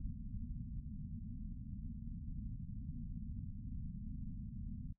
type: low-pass noise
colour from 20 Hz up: pink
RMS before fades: -45 dBFS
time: 0-4.93 s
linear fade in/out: 5 ms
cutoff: 250 Hz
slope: 96 dB/octave
effects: noise-tail reverb RT60 0.1 s tail -21 dB re dry